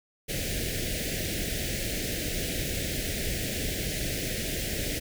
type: band-stop noise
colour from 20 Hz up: pink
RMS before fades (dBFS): -31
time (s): 0.28-5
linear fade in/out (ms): 20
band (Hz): 650 to 1700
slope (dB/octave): 48
effects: none